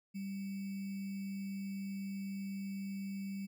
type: tone with sample-and-hold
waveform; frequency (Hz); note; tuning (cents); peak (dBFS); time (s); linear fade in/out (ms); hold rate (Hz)
sine; 196; G3; 0; -38; 0.14-3.47; 20; 2450
effects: none